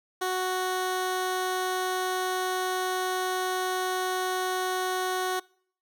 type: tone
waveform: 15% pulse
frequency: 370 Hz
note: F#4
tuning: in tune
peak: -20 dBFS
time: 0.21-5.4 s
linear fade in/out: 10 ms
effects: noise-tail reverb RT60 0.6 s tail -25 dB re dry